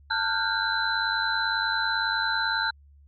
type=tone cluster; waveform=sine; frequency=891 / 1402 / 1500 / 1590 / 4026 Hz; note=A5 / F6 / F#6 / G6 / B7; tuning=+22 / +6 / +23 / +24 / +33 cents; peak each=-30 dBFS; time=0.1-2.71 s; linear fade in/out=10 ms; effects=added 71 Hz sine -51 dBFS peak until 3.07 s